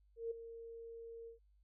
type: tone with ADSR envelope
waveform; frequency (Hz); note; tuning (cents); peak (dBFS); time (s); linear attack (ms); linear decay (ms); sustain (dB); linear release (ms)
sine; 459.8; A#4; -24; -36; 0.16-1.39; 150; 9; -12; 120
effects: added 50 Hz sine -67 dBFS peak until 1.63 s